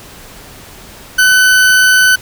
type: tone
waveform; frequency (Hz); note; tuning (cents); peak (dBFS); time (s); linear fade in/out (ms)
40% pulse; 1507; F#6; +31; -5; 1.18-2.16; 10
effects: pink hiss -35 dBFS RMS until 2.21 s